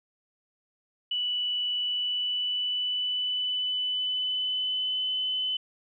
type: tone with pitch glide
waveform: sine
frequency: 2960 to 3024 Hz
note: F#7 to F#7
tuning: 0 to +37 cents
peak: -26 dBFS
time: 1.11-5.57 s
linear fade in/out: 5 ms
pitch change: +37 cents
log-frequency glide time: 1.76-5.11 s
effects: none